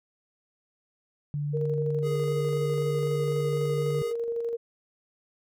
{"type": "tone", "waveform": "sine", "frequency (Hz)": 146.1, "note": "D3", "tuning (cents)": -9, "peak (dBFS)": -27, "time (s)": [1.34, 4.02], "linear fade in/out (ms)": 0}
{"type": "tone with tremolo", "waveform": "sine", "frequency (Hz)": 466.2, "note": "A#4", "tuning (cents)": 0, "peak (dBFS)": -26, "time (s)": [1.53, 4.57], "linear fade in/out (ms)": 20, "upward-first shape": "square", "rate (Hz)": 12, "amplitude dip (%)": 30}
{"type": "tone with vibrato", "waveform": "square", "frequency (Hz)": 414.4, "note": "G#4", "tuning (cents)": -4, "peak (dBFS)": -34, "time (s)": [2.02, 4.14], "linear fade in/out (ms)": 50, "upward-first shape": "sine", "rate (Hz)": 3.9, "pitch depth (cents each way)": 9}
{"effects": []}